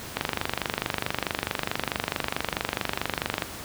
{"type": "click train", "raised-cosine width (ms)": 0.3, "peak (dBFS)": -8, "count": 81, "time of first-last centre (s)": [0.17, 3.422], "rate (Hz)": 24.6, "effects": ["pink hiss -38 dBFS RMS until 3.64 s", "high-pass 60 Hz 12 dB/octave"]}